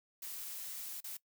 blue noise with dropouts, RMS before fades -44 dBFS, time 0.22-1.17 s, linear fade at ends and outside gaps 5 ms, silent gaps 1.005-1.041 s, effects noise-tail reverb RT60 0.1 s tail -20 dB re dry

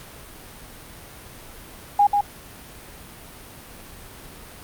sine tone with echo, 817 Hz, G#5, 29 cents flat, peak -12 dBFS, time 1.99-2.07 s, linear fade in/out 5 ms, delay 140 ms, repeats 1, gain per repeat -4 dB, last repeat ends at 2.21 s, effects pink hiss -42 dBFS RMS until 4.63 s + Opus 48 kbps

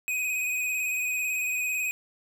square tone with vibrato, 2505 Hz, D#7, 11 cents sharp, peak -27 dBFS, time 0.08-1.91 s, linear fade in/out 0 ms, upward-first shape square, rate 18 Hz, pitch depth 22 cents each way, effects none

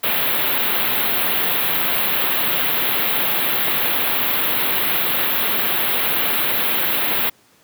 white band-stop noise, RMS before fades -19 dBFS, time 0.03-7.3 s, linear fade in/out 10 ms, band 3800 to 12000 Hz, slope 48 dB/octave, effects pink hiss -54 dBFS RMS until 7.63 s + high-pass 150 Hz 12 dB/octave

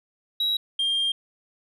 sine tone pair in turn, 3865 / 3202 Hz, B7 / G7, -38 / +36 cents, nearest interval minor third, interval 326 cents, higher first, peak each -19 dBFS, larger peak neither, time 0.4-0.57 / 0.79-1.12 s, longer second, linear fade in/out 5 ms, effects tanh soft clip ceiling -20 dBFS

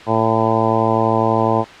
harmonic tone, 112 Hz, A2, 31 cents sharp, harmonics 1 / 2 / 3 / 4 / 5 / 6 / 7 / 8 / 9, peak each -22 / -22 / -22 / -22 / -22 / -22 / -22 / -22 / -22 dBFS, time 0.06-1.65 s, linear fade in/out 50 ms, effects white hiss -37 dBFS RMS until 1.8 s + low-pass 3000 Hz 12 dB/octave

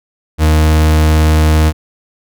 40% pulse tone, 77.78 Hz, D#2, in tune, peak -6 dBFS, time 0.38-1.73 s, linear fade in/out 50 ms, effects none

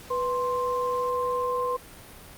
sine tone pair together, 493.9 / 1048.6 Hz, B4 / C6, 0 / +3 cents, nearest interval octave + minor second, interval 1303 cents, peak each -27 dBFS, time 0.1-1.77 s, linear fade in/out 10 ms, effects pink hiss -46 dBFS RMS until 2.37 s + Opus 48 kbps

